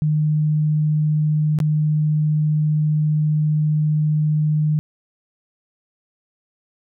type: tone with dropouts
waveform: sine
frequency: 152.5 Hz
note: D#3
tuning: 34 cents flat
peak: -15 dBFS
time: 0.02-4.79 s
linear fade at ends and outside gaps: 0 ms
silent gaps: 1.588-1.602 s
effects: none